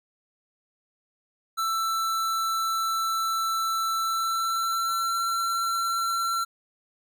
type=tone with pitch glide; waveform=square; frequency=1331 to 1354.3 Hz; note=E6 to E6; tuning=+16 to +46 cents; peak=-25 dBFS; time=1.57-6.45 s; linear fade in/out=20 ms; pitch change=+30 cents; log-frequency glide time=3.97-5.18 s; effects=none